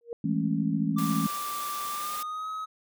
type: tone with exponential growth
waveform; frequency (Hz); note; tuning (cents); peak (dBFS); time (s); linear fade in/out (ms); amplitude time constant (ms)
sine; 469.5; A#4; +12; -28; 0.01-0.13; 1; 24
type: chord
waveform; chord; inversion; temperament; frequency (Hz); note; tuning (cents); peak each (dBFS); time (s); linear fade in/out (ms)
sine; A major seventh; second; just; 165 / 206.2 / 220 / 275; E3 / G#3 / A3 / C#4; +2 / -12 / 0 / -14; -29 / -30 / -30 / -30; 0.24-1.27; 5
type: tone with pitch glide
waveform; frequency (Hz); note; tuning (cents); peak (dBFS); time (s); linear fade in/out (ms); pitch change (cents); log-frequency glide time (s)
triangle; 1174.7 to 1273.6; D6 to D#6; 0 to +40; -30; 0.96-2.66; 20; +140; 1.9-2.48
type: high-pass noise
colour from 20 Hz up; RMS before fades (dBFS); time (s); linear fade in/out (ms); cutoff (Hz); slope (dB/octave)
white; -38; 0.98-2.23; 5; 160; 12
effects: none